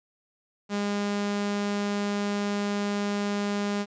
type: tone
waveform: sawtooth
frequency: 203.8 Hz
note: G#3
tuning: 32 cents flat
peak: -22 dBFS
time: 0.69-3.86 s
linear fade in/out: 50 ms
effects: resampled to 16000 Hz + 9-bit